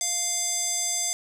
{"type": "tone with band-pass filter", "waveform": "square", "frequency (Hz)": 698.5, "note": "F5", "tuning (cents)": 0, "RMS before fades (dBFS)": -27, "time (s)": [0.01, 1.13], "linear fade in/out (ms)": 0, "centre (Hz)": 7200, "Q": 4.5, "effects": []}